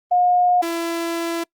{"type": "tone pair in turn", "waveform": ["sine", "sawtooth"], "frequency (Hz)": [717, 335.6], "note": ["F5", "E4"], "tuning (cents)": [45, 31], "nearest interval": "octave + minor second", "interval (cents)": 1314, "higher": "first", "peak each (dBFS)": [-13, -18], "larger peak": "first", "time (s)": [[0.11, 0.62], [0.62, 1.44]], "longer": "second", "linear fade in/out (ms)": 10, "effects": ["noise-tail reverb RT60 0.1 s tail -25 dB re dry", "Opus 24 kbps"]}